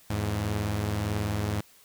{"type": "tone pair together", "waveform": "sawtooth", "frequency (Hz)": [83.1, 104.7], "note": ["E2", "G#2"], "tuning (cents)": [15, 15], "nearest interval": "major third", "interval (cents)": 400, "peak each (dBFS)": [-29, -24], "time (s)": [0.1, 1.61], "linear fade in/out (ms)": 5, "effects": ["white hiss -57 dBFS RMS until 1.84 s"]}